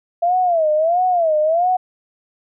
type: tone with vibrato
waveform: sine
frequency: 670 Hz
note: E5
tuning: 28 cents sharp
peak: -13 dBFS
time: 0.22-1.77 s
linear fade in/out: 10 ms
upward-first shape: sine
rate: 1.5 Hz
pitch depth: 170 cents each way
effects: none